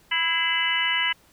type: harmonic tone with a mistuned harmonic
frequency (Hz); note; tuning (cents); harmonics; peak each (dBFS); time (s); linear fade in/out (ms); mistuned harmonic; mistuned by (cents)
329.6; E4; 0; 3 / 4 / 5 / 6 / 7 / 8 / 9; -31 / -37 / -29 / -25 / -36 / -32 / -25; 0.11-1.13; 10; 6; +49
effects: pink hiss -58 dBFS RMS until 1.32 s